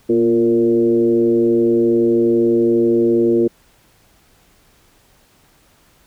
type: tone with frequency modulation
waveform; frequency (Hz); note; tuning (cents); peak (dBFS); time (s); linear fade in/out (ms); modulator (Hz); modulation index
sine; 349.2; F4; 0; -11; 0.09-3.48; 10; 112; 0.95
effects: pink hiss -54 dBFS RMS until 6.06 s